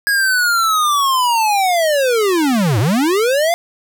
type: linear two-way sweep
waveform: square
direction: down then up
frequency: 1661.2 to 96.9 to 705 Hz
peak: -13 dBFS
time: 0.07-3.54 s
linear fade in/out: 0 ms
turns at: 2.79 s
effects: none